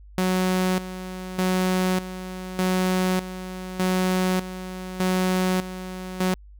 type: tone with tremolo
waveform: sawtooth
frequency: 184.8 Hz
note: F#3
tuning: 2 cents flat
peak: -16 dBFS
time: 0.18-6.34 s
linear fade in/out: 0 ms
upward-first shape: square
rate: 0.83 Hz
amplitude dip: 75%
effects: added 50 Hz sine -43 dBFS peak until 6.59 s